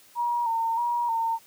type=tone with vibrato; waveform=sine; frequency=932.3 Hz; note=A#5; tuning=in tune; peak=-23 dBFS; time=0.15-1.39 s; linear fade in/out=50 ms; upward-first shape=square; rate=1.6 Hz; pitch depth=40 cents each way; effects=white hiss -55 dBFS RMS until 1.46 s + high-pass 100 Hz 12 dB/octave